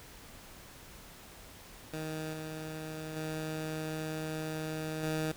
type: tone with level steps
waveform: 15% pulse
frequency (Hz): 156.7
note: D#3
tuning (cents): +13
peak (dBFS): -30 / -33 / -29 / -25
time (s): 1.93-5.32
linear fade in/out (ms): 5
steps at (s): 2.33 / 3.16 / 5.03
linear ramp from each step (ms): 5
effects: pink hiss -52 dBFS RMS until 5.36 s